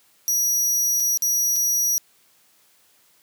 sawtooth tone with dropouts, 5790 Hz, F#8, 38 cents flat, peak -16 dBFS, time 0.28-1.98 s, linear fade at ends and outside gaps 0 ms, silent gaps 1-1.004 / 1.174-1.222 / 1.559-1.563 s, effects white hiss -59 dBFS RMS until 3.22 s + high-pass 100 Hz 12 dB/octave

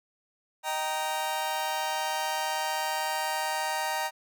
sawtooth chord, Eb major, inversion none, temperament just, 622.3 / 777.8 / 933.4 Hz, Eb5 / G5 / Bb5, 0 / -14 / +2 cents, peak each -32 / -29 / -27 dBFS, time 0.63-4.11 s, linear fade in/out 50 ms, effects none

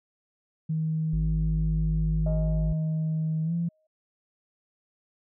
sine tone with pitch glide, 158.3 to 169.66 Hz, D#3 to F3, +30 to -50 cents, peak -24 dBFS, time 0.69-3.69 s, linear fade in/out 10 ms, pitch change +120 cents, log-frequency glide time 3.44-3.53 s
sine tone, 52.7 Hz, G#1, 26 cents sharp, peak -24 dBFS, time 1.13-2.73 s, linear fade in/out 5 ms
sine tone with exponential decay, 625 Hz, D#5, 8 cents sharp, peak -29 dBFS, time 2.26-3.87 s, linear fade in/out 5 ms, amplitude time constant 350 ms
effects tanh soft clip ceiling -17 dBFS

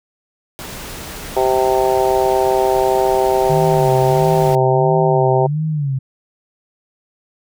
pink noise, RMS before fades -30 dBFS, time 0.59-4.55 s, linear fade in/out 0 ms
harmonic tone, 130 Hz, C3, 11 cents flat, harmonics 3 / 4 / 5 / 6 / 7, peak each -16 / -20 / -19 / -19 / -21 dBFS, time 1.36-5.47 s, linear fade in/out 10 ms
sine tone with vibrato, 144.3 Hz, D3, 30 cents flat, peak -16 dBFS, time 3.49-5.99 s, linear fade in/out 10 ms, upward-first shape sine, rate 1.5 Hz, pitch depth 150 cents each way
effects none

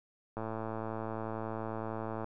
click train, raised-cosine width 1 ms, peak -24 dBFS, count 209, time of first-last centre 0.37-2.244 s, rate 111 Hz, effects none

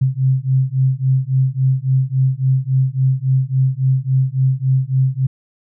sine beating tone pair, 130 / 133.6 Hz, C3 / C3, -11 / +36 cents, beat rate 3.6 Hz, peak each -16 dBFS, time 0.01-5.27 s, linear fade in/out 10 ms, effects none

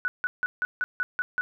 sine tone bursts, 1480 Hz, F#6, in tune, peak -23 dBFS, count 8, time 0.05-1.41 s, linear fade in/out 0 ms, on 30 ms, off 160 ms, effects none

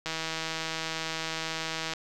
click train, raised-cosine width 0.2 ms, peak -15 dBFS, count 303, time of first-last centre 0.06-1.936 s, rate 161 Hz, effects none

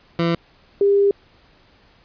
20% pulse / sine tone pair in turn, 168.5 / 400.8 Hz, E3 / G4, +38 / +38 cents, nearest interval octave + minor third, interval 1500 cents, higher second, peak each -12 dBFS, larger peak neither, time 0.19-0.35 / 0.81-1.11 s, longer second, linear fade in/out 2 ms, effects pink hiss -54 dBFS RMS until 2.04 s + resampled to 11025 Hz

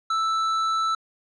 triangle tone with tanh clipping, 1320 Hz, E6, 2 cents sharp, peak -23 dBFS, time 0.1-0.95 s, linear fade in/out 5 ms, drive 16 dB, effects low-pass 6000 Hz 12 dB/octave

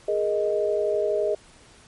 sine chord, Ab suspended second, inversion none, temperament just, 415.3 / 467.2 / 623 Hz, Ab4 / Bb4 / Eb5, 0 / +4 / +2 cents, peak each -24 / -29 / -24 dBFS, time 0.08-1.35 s, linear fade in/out 5 ms, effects pink hiss -52 dBFS RMS until 1.87 s + MP3 48 kbps

